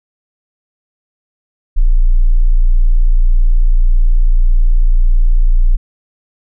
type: tone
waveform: sine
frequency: 29.14 Hz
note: A#0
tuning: in tune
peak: -5 dBFS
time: 1.76-5.77 s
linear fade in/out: 20 ms
effects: none